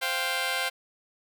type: chord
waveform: 10% pulse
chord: C suspended fourth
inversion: none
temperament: just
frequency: 523.3 / 697.7 / 784.9 Hz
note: C5 / F5 / G5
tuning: 0 / -2 / +2 cents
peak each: -24 dBFS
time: 0.01-0.7 s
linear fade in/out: 20 ms
effects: none